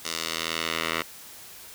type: tone with band-pass filter sweep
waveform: 10% pulse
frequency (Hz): 81.8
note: E2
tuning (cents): -13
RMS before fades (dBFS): -30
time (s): 0.04-1.03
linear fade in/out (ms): 20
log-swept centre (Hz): 5500 to 2200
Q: 1
effects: white hiss -45 dBFS RMS until 1.74 s